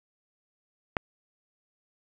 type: click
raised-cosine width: 0.5 ms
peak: -10 dBFS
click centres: 0.968 s
effects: none